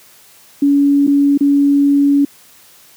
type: tone with dropouts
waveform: sine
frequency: 283 Hz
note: C#4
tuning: 36 cents sharp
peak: -8 dBFS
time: 0.62-2.25 s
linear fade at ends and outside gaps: 5 ms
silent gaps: 1.068-1.075 / 1.376-1.407 s
effects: white hiss -45 dBFS RMS until 2.96 s + high-pass 80 Hz 12 dB/octave